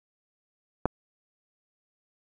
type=clicks; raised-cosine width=1 ms; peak=-8 / -28 dBFS; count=2; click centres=0.856 / 0.86 s; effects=none